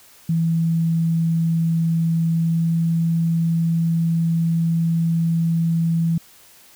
sine tone with pitch glide, 164.81 to 165.76 Hz, E3 to E3, 0 to +10 cents, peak -16 dBFS, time 0.29-6.18 s, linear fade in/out 5 ms, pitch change +10 cents, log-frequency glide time 2.31-2.76 s, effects white hiss -49 dBFS RMS until 6.75 s

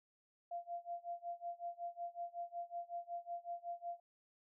sine tone with tremolo, 692 Hz, F5, 16 cents flat, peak -39 dBFS, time 0.51-4 s, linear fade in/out 5 ms, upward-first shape sine, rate 5.4 Hz, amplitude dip 95%, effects none

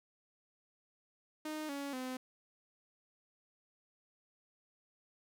sawtooth tone with pitch steps, 308.3 / 281.1 / 256.3 Hz, D#4 / C#4 / C4, -16 / +24 / -36 cents, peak -35 dBFS, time 1.45-2.17 s, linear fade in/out 5 ms, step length 240 ms, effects none

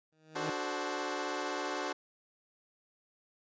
15% pulse tone with exponential growth, 156.9 Hz, D#3, 15 cents sharp, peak -28 dBFS, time 0.12-0.5 s, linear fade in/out 5 ms, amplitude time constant 82 ms
15% pulse chord, D dominant seventh, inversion none, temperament equal with one note detuned, 293.7 / 370 / 432.9 / 523.3 Hz, D4 / F#4 / A4 / C5, 0 / 0 / -28 / 0 cents, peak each -33 / -32 / -36 / -34 dBFS, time 0.35-1.93 s, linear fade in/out 10 ms
effects resampled to 16000 Hz

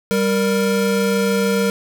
square tone pair together, 196 / 466.2 Hz, G3 / A#4, 0 / 0 cents, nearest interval octave + minor third, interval 1500 cents, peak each -19 dBFS, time 0.11-1.7 s, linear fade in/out 0 ms, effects none

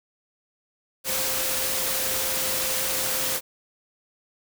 sine tone in noise, 523.3 Hz, C5, in tune, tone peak -36 dBFS, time 1.04-3.41 s, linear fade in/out 50 ms, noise white, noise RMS -26 dBFS, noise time 1.04-3.41 s, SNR -13 dB, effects none

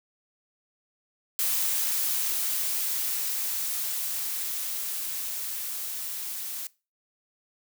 blue noise with level ramp, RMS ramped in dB -26 to -35 dBFS, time 1.39-6.67 s, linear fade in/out 0 ms, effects noise-tail reverb RT60 0.3 s tail -21 dB re dry

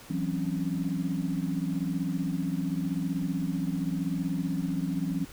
sine tone cluster, 168.3 / 189.2 / 263.7 / 279.3 Hz, E3 / F#3 / C4 / C#4, +36 / +39 / +14 / +13 cents, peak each -31 / -33 / -34 / -34 dBFS, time 0.1-5.25 s, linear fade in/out 5 ms, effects pink hiss -49 dBFS RMS until 5.32 s

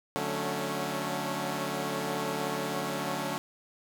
10% pulse chord, D major seventh, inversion none, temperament equal with one note detuned, 146.83 / 182.77 / 220 / 277.2 Hz, D3 / F#3 / A3 / C#4, 0 / -21 / 0 / 0 cents, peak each -28 dBFS, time 0.16-3.38 s, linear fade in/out 0 ms, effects none

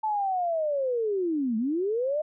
sine linear two-way sweep, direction down then up, 880 to 212.3 to 625 Hz, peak -24 dBFS, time 0.03-2.22 s, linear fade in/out 10 ms, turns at 1.57 s, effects none

